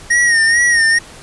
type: tone with vibrato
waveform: square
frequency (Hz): 1864.7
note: A#6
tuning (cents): 0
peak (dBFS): -10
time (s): 0.1-0.99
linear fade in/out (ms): 10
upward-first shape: sine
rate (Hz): 2.3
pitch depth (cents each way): 64
effects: pink hiss -37 dBFS RMS until 1.22 s + resampled to 24000 Hz